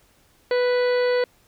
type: harmonic tone with a mistuned harmonic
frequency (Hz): 493.9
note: B4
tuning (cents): 0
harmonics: 1 / 2 / 3 / 4 / 5 / 6 / 7 / 8 / 9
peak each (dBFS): -18 / -33 / -32 / -32 / -41 / -44 / -43 / -43 / -37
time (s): 0.51-1.24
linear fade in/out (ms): 2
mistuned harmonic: 7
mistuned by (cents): -35
effects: pink hiss -59 dBFS RMS until 1.47 s